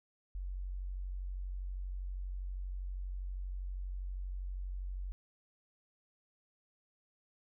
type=tone; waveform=sine; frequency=46.25 Hz; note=F#1; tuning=in tune; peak=-37 dBFS; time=0.35-5.12 s; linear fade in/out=0 ms; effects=none